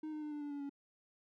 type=tone with pitch steps; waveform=triangle; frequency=310 / 305 / 300.1 / 295.3 / 290.6 / 285.9 / 281.3 Hz; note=D#4 / D#4 / D4 / D4 / D4 / D4 / C#4; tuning=-6 / -34 / +38 / +10 / -18 / -46 / +26 cents; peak=-38 dBFS; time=0.03-0.695 s; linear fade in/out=5 ms; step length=95 ms; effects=none